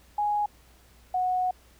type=tone pair in turn; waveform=sine; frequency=830.6 / 734.4 Hz; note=G#5 / F#5; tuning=0 / -13 cents; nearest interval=major second; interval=213 cents; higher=first; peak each=-23 dBFS; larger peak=neither; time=0.18-0.46 / 1.14-1.51 s; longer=second; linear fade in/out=5 ms; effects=added 60 Hz sine -57 dBFS peak until 1.79 s + pink hiss -59 dBFS RMS until 1.79 s